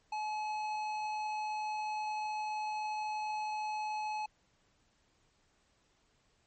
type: tone with tanh clipping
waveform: sine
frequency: 854 Hz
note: G#5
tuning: 48 cents sharp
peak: -36 dBFS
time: 0.12-4.26 s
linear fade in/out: 5 ms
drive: 13 dB
effects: pink hiss -72 dBFS RMS until 6.46 s + MP3 32 kbps